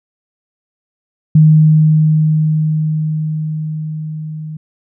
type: tone with level ramp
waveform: sine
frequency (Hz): 155.4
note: D#3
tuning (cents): -2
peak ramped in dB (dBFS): -3 to -23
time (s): 1.35-4.57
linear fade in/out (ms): 5
effects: none